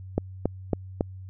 click train, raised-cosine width 2 ms, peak -9 dBFS, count 4, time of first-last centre 0.18-1.009 s, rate 3.62 Hz, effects added 94 Hz sine -38 dBFS peak until 1.29 s

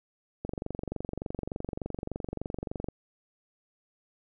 click train, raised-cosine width 2 ms, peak -20 dBFS, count 58, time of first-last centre 0.45-2.886 s, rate 23.4 Hz, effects none

